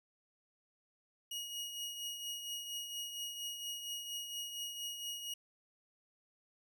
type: tone with tremolo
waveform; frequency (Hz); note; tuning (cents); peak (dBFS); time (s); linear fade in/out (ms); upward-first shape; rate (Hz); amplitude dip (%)
sawtooth; 2886; F#7; -44; -35; 1.31-5.34; 5; triangle; 4.3; 55
effects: none